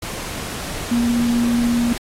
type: tone in noise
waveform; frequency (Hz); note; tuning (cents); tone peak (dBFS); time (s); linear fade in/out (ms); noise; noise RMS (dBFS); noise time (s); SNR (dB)
sine; 237.5; A#3; +33; -15; 0.91-1.93; 5; pink; -29; 0.02-1.98; +11
effects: low-pass 12000 Hz 12 dB/octave + AAC 48 kbps